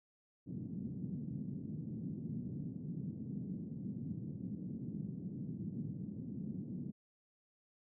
pink band-pass noise, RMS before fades -43 dBFS, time 0.46-6.92 s, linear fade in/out 20 ms, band 140 to 240 Hz, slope 24 dB/octave, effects none

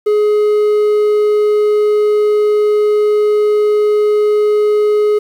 triangle tone, 420.4 Hz, G#4, 21 cents sharp, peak -7 dBFS, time 0.06-5.19 s, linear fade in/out 10 ms, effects 7-bit

